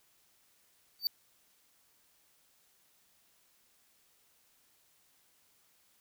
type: tone with exponential growth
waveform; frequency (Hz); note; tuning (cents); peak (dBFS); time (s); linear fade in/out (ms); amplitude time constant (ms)
square; 4593; D8; -39; -24; 0.99-1.07; 1; 17
effects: white hiss -69 dBFS RMS until 6 s